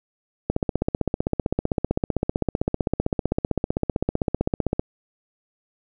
click train, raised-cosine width 2 ms, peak -7 dBFS, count 68, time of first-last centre 0.5-4.795 s, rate 15.6 Hz, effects none

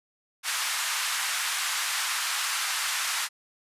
pink band-pass noise, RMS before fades -29 dBFS, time 0.43-3.29 s, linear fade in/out 50 ms, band 1100 to 12000 Hz, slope 24 dB/octave, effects resampled to 32000 Hz

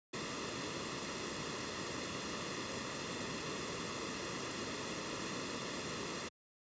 pink noise with comb filter, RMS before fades -41 dBFS, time 0.13-6.29 s, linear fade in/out 10 ms, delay 1.3 ms, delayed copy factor -0.6, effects high-pass 100 Hz 12 dB/octave + resampled to 16000 Hz

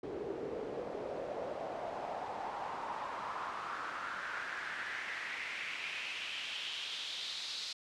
pink noise with band-pass filter sweep, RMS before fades -41 dBFS, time 0.03-7.73 s, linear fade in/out 5 ms, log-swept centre 380 to 4300 Hz, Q 3.4, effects low-pass 8000 Hz 12 dB/octave

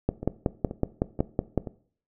two click trains, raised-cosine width 2 ms, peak -20 / -9 dBFS, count 4 / 9, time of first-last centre 0.23-1.672 / 0.09-1.577 s, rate 2.08 / 5.38 Hz, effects noise-tail reverb RT60 0.5 s tail -18 dB re dry

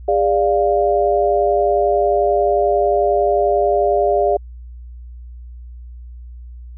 sine chord, D diminished, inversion second, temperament equal with one note detuned, 407.2 / 587.3 / 698.5 Hz, Ab4 / D5 / F5, -34 / 0 / 0 cents, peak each -17 dBFS, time 0.08-4.37 s, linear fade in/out 5 ms, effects added 60 Hz sine -32 dBFS peak until 6.77 s

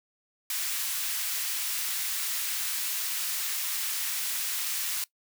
white high-pass noise, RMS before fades -31 dBFS, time 0.5-5.04 s, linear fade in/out 2 ms, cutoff 1500 Hz, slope 12 dB/octave, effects noise-tail reverb RT60 0.1 s tail -20 dB re dry

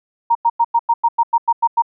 sine tone bursts, 932.3 Hz, A#5, in tune, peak -10 dBFS, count 11, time 0.3-1.822 s, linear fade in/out 10 ms, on 52 ms, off 95 ms, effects none

